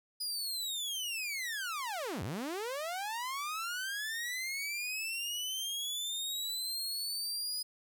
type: linear two-way sweep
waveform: sawtooth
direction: down then up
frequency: 4978 to 79.4 to 4978 Hz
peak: -32 dBFS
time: 0.2-7.63 s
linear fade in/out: 10 ms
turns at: 2.23 s
effects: none